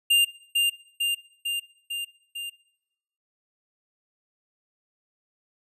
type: tone with echo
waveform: square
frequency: 2800 Hz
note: F7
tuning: 4 cents sharp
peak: -17 dBFS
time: 0.1-0.25 s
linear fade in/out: 10 ms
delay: 450 ms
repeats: 5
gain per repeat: -3 dB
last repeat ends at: 2.5 s
effects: noise-tail reverb RT60 0.8 s tail -20 dB re dry + resampled to 32000 Hz